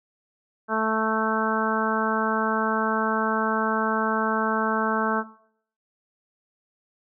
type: harmonic tone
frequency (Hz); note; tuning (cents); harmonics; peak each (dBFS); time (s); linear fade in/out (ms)
220; A3; 0; 1 / 2 / 3 / 4 / 5 / 6 / 7; -29 / -29 / -29 / -29 / -29 / -29 / -29; 0.68-5.24; 50
effects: noise-tail reverb RT60 0.6 s tail -18 dB re dry